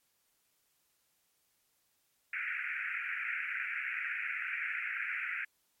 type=band-pass noise; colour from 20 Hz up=white; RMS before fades=-37 dBFS; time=2.33-5.45 s; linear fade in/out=5 ms; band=1400 to 2500 Hz; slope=96 dB/octave; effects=white hiss -75 dBFS RMS until 5.8 s + MP3 64 kbps